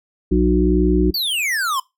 harmonic tone, 61 Hz, B1, 21 cents flat, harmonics 1 / 3 / 5 / 6, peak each -18 / -18 / -18 / -18 dBFS, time 0.31-1.11 s, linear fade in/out 10 ms
square exponential sweep, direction down, 4716 to 1007 Hz, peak -19 dBFS, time 1.14-1.8 s, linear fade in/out 5 ms
effects noise-tail reverb RT60 0.2 s tail -21 dB re dry

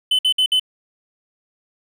triangle tone bursts, 3030 Hz, F#7, 40 cents sharp, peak -12 dBFS, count 4, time 0.11-0.597 s, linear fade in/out 5 ms, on 79 ms, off 57 ms, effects none

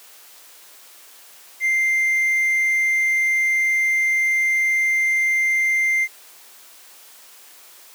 sine tone with hard clipping, 2093 Hz, C7, in tune, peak -17 dBFS, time 1.6-6.08 s, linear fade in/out 50 ms, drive 2 dB, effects white hiss -46 dBFS RMS until 7.94 s + high-pass 400 Hz 12 dB/octave

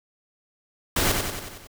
pink noise with echo, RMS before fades -22 dBFS, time 0.96-1.12 s, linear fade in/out 5 ms, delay 92 ms, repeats 6, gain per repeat -4 dB, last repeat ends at 1.672 s, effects none

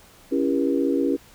sine chord, C# diminished seventh, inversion none, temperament just, 277.2 / 332.6 / 399.1 / 479 Hz, C#4 / E4 / G4 / Bb4, 0 / +16 / +31 / +47 cents, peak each -22 / -25 / -26 / -27 dBFS, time 0.31-1.17 s, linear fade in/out 20 ms, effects pink hiss -51 dBFS RMS until 1.34 s

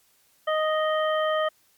harmonic tone, 622.3 Hz, D#5, in tune, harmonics 1 / 2 / 3 / 5, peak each -23 / -27 / -32 / -35 dBFS, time 0.47-1.49 s, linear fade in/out 10 ms, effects white hiss -63 dBFS RMS until 1.77 s + MP3 96 kbps

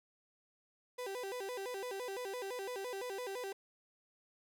35% pulse tone with vibrato, 440.4 Hz, A4, 2 cents sharp, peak -38 dBFS, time 0.98-3.53 s, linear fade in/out 10 ms, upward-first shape square, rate 5.9 Hz, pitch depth 210 cents each way, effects none

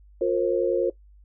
sine tone cluster, 355.2 / 463.1 / 534 Hz, F4 / A#4 / C5, +29 / -11 / +35 cents, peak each -24 dBFS, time 0.21-0.9 s, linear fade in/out 5 ms, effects noise-tail reverb RT60 0.1 s tail -18 dB re dry + added 50 Hz sine -49 dBFS peak until 1.24 s

